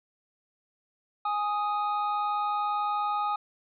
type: tone pair together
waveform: triangle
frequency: 829.2 / 1247 Hz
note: G#5 / D#6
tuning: -3 / +3 cents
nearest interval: perfect fifth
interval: 706 cents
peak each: -27 dBFS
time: 1.25-3.36 s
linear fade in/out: 5 ms
effects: resampled to 11025 Hz